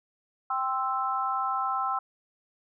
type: chord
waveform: sine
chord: C major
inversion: second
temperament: equal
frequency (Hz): 784 / 1046.5 / 1318.5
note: G5 / C6 / E6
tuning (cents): 0 / 0 / 0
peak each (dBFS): -31 / -31 / -29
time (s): 0.5-1.99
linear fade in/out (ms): 5
effects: none